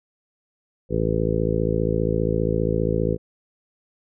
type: harmonic tone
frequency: 55 Hz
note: A1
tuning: in tune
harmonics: 1 / 2 / 3 / 4 / 5 / 6 / 7 / 8 / 9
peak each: -28 / -27 / -26 / -31 / -31 / -31 / -28 / -27 / -27 dBFS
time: 0.89-3.18 s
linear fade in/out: 50 ms
effects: none